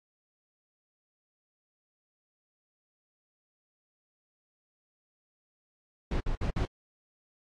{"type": "noise bursts", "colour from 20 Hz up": "brown", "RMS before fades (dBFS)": -29, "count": 4, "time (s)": [6.11, 6.654], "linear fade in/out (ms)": 5, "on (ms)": 94, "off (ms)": 56, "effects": ["low-pass 5000 Hz 12 dB/octave", "AAC 32 kbps"]}